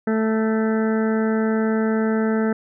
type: harmonic tone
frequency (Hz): 220.3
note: A3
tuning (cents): +2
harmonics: 1 / 2 / 3 / 4 / 6 / 7 / 8 / 9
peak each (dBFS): -19 / -23 / -31 / -34 / -33 / -34 / -37 / -41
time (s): 0.07-2.53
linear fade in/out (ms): 5
effects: none